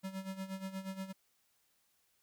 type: tone with tremolo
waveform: square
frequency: 191.2 Hz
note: G3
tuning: 43 cents flat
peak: -38 dBFS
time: 0.03-1.13 s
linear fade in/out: 20 ms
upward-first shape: sine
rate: 8.4 Hz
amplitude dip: 75%
effects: white hiss -75 dBFS RMS until 2.22 s

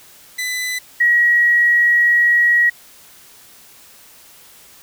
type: tone pair in turn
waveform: sawtooth / sine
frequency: 2001 / 1907.8 Hz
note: B6 / A#6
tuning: +22 / +40 cents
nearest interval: minor second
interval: 82 cents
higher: first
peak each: -17 / -10 dBFS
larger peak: second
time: 0.38-0.79 / 1-2.7 s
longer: second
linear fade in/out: 10 ms
effects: white hiss -45 dBFS RMS until 4.82 s

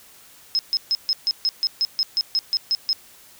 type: tone bursts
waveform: sine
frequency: 5150 Hz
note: E8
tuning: 41 cents flat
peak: -17 dBFS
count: 14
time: 0.55-2.93 s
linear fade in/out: 0 ms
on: 40 ms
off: 140 ms
effects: white hiss -49 dBFS RMS until 3.39 s

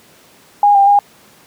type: tone with pitch steps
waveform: sine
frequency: 819 / 795 / 813 Hz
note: G#5 / G5 / G#5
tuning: -24 / +24 / -37 cents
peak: -6 dBFS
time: 0.63-0.99 s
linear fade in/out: 2 ms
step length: 120 ms
effects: pink hiss -46 dBFS RMS until 1.46 s + high-pass 150 Hz 12 dB/octave

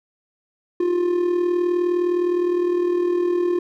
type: tone with amplitude modulation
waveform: triangle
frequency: 352.9 Hz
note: F4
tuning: 18 cents sharp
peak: -13 dBFS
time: 0.8-3.59 s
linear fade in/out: 5 ms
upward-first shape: sine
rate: 39.6 Hz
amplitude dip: 55%
effects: none

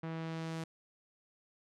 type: tone with low-pass filter sweep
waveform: sawtooth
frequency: 162.6 Hz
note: E3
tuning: 23 cents flat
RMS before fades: -40 dBFS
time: 0.03-0.64 s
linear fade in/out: 5 ms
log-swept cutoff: 2100 to 9400 Hz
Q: 0.75
effects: none

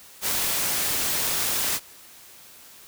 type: noise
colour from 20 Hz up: white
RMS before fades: -25 dBFS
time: 0.21-1.8 s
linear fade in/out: 50 ms
effects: white hiss -48 dBFS RMS until 2.87 s

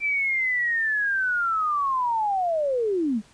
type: linear sweep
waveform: sine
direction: down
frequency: 2349 to 194.6 Hz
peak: -21 dBFS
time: 0-3.22 s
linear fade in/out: 50 ms
effects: pink hiss -55 dBFS RMS until 3.33 s + resampled to 22050 Hz

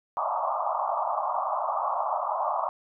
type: band-pass noise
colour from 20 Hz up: white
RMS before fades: -28 dBFS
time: 0.17-2.69 s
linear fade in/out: 0 ms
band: 600 to 1200 Hz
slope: 96 dB/octave
effects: none

